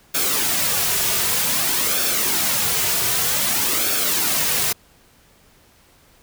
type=noise with flanger; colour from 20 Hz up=white; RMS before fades=-20 dBFS; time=0.14-4.73 s; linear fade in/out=10 ms; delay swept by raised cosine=1 to 3.8 ms; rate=0.53 Hz; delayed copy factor=-0.55; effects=pink hiss -54 dBFS RMS until 6.22 s